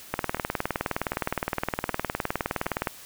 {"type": "two click trains", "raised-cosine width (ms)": 0.5, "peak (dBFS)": [-10, -21], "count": [54, 4], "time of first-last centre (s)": [[0.14, 2.872], [0.37, 2.66]], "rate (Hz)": [19.4, 1.31], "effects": ["white hiss -46 dBFS RMS until 3.05 s"]}